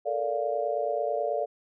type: chord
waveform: sine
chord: Bb major seventh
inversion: third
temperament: just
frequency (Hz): 437 / 466.2 / 582.7 / 699.2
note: A4 / Bb4 / D5 / F5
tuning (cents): -12 / 0 / -14 / +2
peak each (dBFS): -33 / -34 / -29 / -31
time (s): 0.05-1.46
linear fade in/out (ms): 20
effects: none